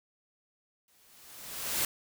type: noise with exponential growth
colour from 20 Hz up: white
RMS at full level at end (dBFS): -28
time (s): 0.88-1.85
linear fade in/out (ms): 2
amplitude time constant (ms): 210
effects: none

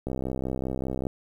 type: click train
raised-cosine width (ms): 2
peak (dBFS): -17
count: 66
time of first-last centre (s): 0.07-1.068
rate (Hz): 65.1
effects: 9-bit

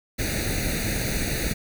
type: noise with comb filter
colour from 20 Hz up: pink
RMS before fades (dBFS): -26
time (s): 0.18-1.54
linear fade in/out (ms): 20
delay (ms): 0.47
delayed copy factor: +0.9
effects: none

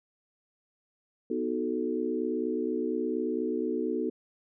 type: chord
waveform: sine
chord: B dominant seventh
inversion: none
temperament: equal with one note detuned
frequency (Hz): 246.9 / 311.1 / 370 / 438.5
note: B3 / D#4 / F#4 / A4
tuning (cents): 0 / 0 / 0 / -6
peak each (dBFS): -33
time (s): 1.3-4.1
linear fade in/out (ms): 5
effects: none

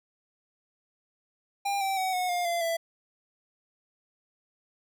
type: tone with pitch steps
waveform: square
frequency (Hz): 800 / 775.9 / 752.5 / 729.8 / 707.8 / 686.5 / 665.8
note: G5 / G5 / F#5 / F#5 / F5 / F5 / E5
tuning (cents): +35 / -18 / +29 / -24 / +23 / -30 / +17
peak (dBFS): -27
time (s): 1.65-2.77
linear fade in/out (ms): 10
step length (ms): 160
effects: none

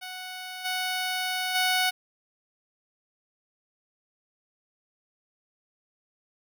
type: tone with level steps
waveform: 10% pulse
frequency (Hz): 740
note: F#5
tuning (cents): 0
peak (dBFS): -28 / -19 / -14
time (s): 0.01-1.91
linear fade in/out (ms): 20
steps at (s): 0.64 / 1.54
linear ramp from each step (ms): 20
effects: none

